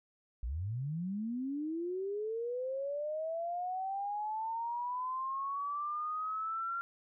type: linear sweep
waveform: sine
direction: up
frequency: 51.91 to 1383 Hz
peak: -34 dBFS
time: 0.43-6.81 s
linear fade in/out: 0 ms
effects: none